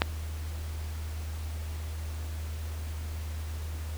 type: click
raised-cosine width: 0.3 ms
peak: -5 dBFS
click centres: 0.019 s
effects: added 78 Hz sine -33 dBFS peak until 3.97 s + pink hiss -47 dBFS RMS until 3.97 s